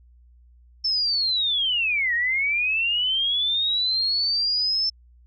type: linear two-way sweep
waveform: sine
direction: down then up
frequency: 5330 to 1851 to 5330 Hz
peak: -20 dBFS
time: 0.84-4.9 s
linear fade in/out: 10 ms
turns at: 2.14 s
effects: added 60 Hz sine -50 dBFS peak until 5.26 s